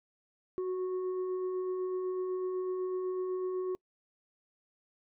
sine tone with frequency modulation, 370 Hz, F#4, in tune, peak -31 dBFS, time 0.58-3.75 s, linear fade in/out 0 ms, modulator 732 Hz, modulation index 0.29, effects noise-tail reverb RT60 0.1 s tail -26 dB re dry

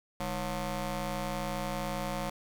15% pulse ring-modulated tone, 172.4 Hz, F3, 22 cents flat, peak -23 dBFS, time 0.2-2.3 s, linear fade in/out 5 ms, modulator 376 Hz, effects 10-bit

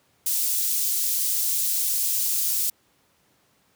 white high-pass noise, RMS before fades -24 dBFS, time 0.26-2.7 s, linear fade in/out 5 ms, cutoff 5900 Hz, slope 12 dB/octave, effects pink hiss -64 dBFS RMS until 3.75 s + high-pass 100 Hz 12 dB/octave

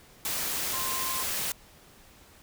sine tone in noise, 1046.5 Hz, C6, in tune, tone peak -35 dBFS, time 0.73-1.23 s, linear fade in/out 2 ms, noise white, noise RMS -31 dBFS, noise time 0.25-1.52 s, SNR -7 dB, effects pink hiss -55 dBFS RMS until 2.42 s

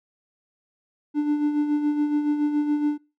triangle tone with tremolo, 295.7 Hz, D4, 12 cents sharp, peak -15 dBFS, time 1.14-2.98 s, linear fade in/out 50 ms, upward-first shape sine, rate 7.1 Hz, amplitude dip 55%, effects noise-tail reverb RT60 0.3 s tail -24 dB re dry + tanh soft clip ceiling -11 dBFS

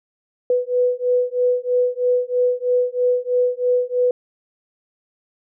sine beating tone pair, 493.9 / 497 Hz, B4 / B4, 0 / +11 cents, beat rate 3.1 Hz, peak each -19 dBFS, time 0.5-4.11 s, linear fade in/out 2 ms, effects none

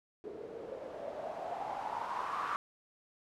blue noise with low-pass filter sweep, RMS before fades -40 dBFS, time 0.24-2.56 s, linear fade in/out 0 ms, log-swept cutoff 400 to 1200 Hz, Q 6, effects none

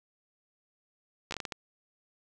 slowing click train, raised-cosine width 0.2 ms, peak -18 dBFS, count 7, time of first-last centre 1.31-1.522 s, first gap 13 ms, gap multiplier 1.4, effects none

